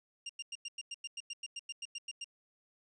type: tone bursts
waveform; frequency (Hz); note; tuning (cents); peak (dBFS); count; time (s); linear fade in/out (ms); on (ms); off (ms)
25% pulse; 2800; F7; +4; -35; 16; 0.26-2.244; 5; 34; 96
effects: resampled to 22050 Hz